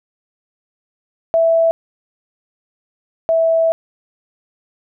sine tone pair in turn, 659.3 / 655.1 Hz, E5 / E5, 0 / -11 cents, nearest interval unison, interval 11 cents, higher first, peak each -10 / -11 dBFS, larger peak first, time 1.34-1.71 / 3.29-3.72 s, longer second, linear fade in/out 0 ms, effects none

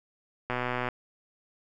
click train, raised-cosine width 0.5 ms, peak -15 dBFS, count 49, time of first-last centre 0.5-0.887 s, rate 124 Hz, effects none

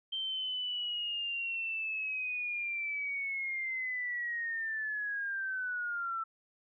sine linear sweep, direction down, 3139 to 1324 Hz, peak -33 dBFS, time 0.12-6.24 s, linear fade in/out 10 ms, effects none

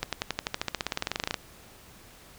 accelerating click train, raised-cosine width 0.2 ms, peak -10 dBFS, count 23, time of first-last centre 0.03-1.342 s, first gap 97 ms, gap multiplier 0.95, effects pink hiss -52 dBFS RMS until 2.38 s

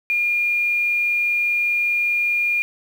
sine tone with quantisation, 2415 Hz, D7, 48 cents sharp, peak -17 dBFS, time 0.1-2.62 s, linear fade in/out 0 ms, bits 7, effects none

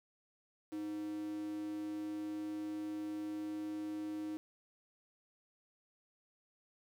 square tone with high-pass filter, 103.83 Hz, G#2, in tune, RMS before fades -41 dBFS, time 0.72-4.37 s, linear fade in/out 0 ms, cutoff 320 Hz, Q 7.9, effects none

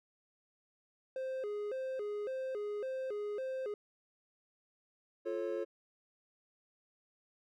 triangle tone with vibrato, 466.2 Hz, A#4, in tune, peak -34 dBFS, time 1.16-3.74 s, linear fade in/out 2 ms, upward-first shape square, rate 1.8 Hz, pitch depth 200 cents each way
triangle chord, F augmented, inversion none, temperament just, 349.2 / 436.5 / 545.7 Hz, F4 / A4 / C#5, 0 / -14 / -27 cents, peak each -37 dBFS, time 5.25-5.65 s, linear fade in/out 20 ms
effects none

